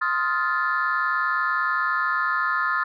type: chord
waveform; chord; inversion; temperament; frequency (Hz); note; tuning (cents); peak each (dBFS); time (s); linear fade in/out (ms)
sine; F dominant seventh; second; just; 1047.7 / 1257.2 / 1396.9 / 1746.1; C6 / Eb6 / F6 / A6; +2 / +18 / 0 / -14; -27 / -25 / -25 / -25; 0.01-2.84; 10
effects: tanh soft clip ceiling -13 dBFS